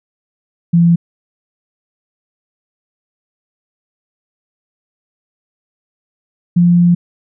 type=tone pair in turn; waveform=sine; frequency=170 / 174.17 Hz; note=F3 / F3; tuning=-46 / -4 cents; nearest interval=unison; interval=42 cents; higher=second; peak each=-6 dBFS; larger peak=neither; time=0.73-0.96 / 6.56-6.95 s; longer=second; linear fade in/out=10 ms; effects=none